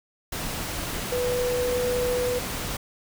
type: tone in noise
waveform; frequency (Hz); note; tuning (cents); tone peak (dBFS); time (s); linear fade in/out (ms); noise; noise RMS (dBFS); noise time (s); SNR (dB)
sine; 493.9; B4; 0; -23; 1.12-2.39; 5; pink; -31; 0.32-2.77; +5
effects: none